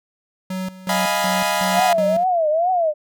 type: tone with tremolo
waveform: square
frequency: 186.8 Hz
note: F#3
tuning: 17 cents sharp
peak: -24 dBFS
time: 0.5-2.24 s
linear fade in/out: 5 ms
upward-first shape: square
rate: 2.7 Hz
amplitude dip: 80%
type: chord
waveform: sawtooth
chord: F half-diminished seventh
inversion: third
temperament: equal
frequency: 622.3 / 698.5 / 830.6 / 987.8 Hz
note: Eb5 / F5 / Ab5 / Cb6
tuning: 0 / 0 / 0 / 0 cents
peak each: -20 dBFS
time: 0.89-1.93 s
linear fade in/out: 2 ms
type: tone with vibrato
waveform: sine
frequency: 671 Hz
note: E5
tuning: 31 cents sharp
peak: -15 dBFS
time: 1.73-2.94 s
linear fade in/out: 50 ms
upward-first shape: triangle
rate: 2.3 Hz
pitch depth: 210 cents each way
effects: none